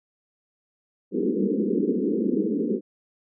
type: band-pass noise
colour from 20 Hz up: pink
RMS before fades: -24 dBFS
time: 1.11-2.81 s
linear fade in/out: 50 ms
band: 190 to 470 Hz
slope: 96 dB/octave
effects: none